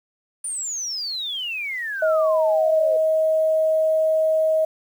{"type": "exponential sweep", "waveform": "sine", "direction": "down", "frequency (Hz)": [9400, 493.9], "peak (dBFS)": -25, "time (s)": [0.44, 2.97], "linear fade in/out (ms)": 5}
{"type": "tone", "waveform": "sine", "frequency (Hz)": 633, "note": "D#5", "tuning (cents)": 30, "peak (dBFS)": -16, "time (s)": [2.02, 4.65], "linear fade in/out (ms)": 5}
{"effects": ["8-bit"]}